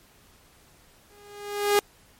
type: tone with exponential growth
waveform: sawtooth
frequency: 409.8 Hz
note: G#4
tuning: 23 cents flat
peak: -12 dBFS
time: 1.1-1.79 s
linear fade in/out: 0 ms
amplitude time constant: 150 ms
effects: pink hiss -57 dBFS RMS until 2.19 s + MP3 64 kbps